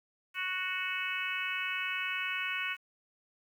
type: harmonic tone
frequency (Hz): 370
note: F#4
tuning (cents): 0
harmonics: 3 / 4 / 5 / 6 / 7 / 8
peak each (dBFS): -42 / -38 / -42 / -38 / -37 / -41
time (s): 0.34-2.77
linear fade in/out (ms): 50
effects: 10-bit